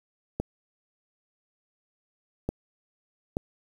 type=clicks; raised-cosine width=2 ms; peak=-14 dBFS; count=3; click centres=0.4 / 2.49 / 3.369 s; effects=8-bit